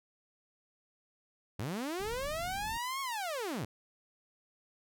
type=linear two-way sweep; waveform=sawtooth; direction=up then down; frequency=87.31 to 1108.7 to 87.31 Hz; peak=-31 dBFS; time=1.59-3.65 s; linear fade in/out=5 ms; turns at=3.01 s
type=low-pass noise; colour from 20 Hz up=pink; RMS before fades=-46 dBFS; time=1.99-2.78 s; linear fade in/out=10 ms; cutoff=200 Hz; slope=12 dB/octave
effects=none